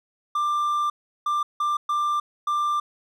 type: tone bursts at uneven times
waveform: triangle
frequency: 1186 Hz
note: D6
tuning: 17 cents sharp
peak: -19 dBFS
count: 5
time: 0.35-0.9 / 1.26-1.43 / 1.6-1.77 / 1.89-2.2 / 2.47-2.8 s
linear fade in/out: 5 ms
effects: none